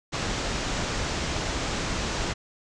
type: low-pass noise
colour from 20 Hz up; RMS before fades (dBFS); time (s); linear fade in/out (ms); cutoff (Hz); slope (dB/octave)
pink; -29; 0.12-2.34; 20; 7500; 48
effects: none